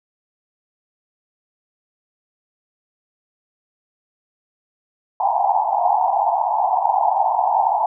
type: band-pass noise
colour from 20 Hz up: pink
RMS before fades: -18 dBFS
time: 5.2-7.86 s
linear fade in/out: 2 ms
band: 700 to 940 Hz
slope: 96 dB/octave
effects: none